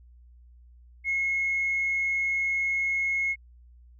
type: tone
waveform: sine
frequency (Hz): 2169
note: C#7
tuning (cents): -38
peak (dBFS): -23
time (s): 1.04-3.36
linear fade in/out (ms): 50
effects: tanh soft clip ceiling -19 dBFS + added 60 Hz sine -50 dBFS peak until 3.99 s